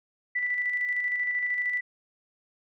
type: tone with tremolo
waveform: sine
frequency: 1975.5 Hz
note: B6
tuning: in tune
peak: -24 dBFS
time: 0.35-1.81 s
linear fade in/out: 10 ms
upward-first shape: square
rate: 13 Hz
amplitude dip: 35%
effects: none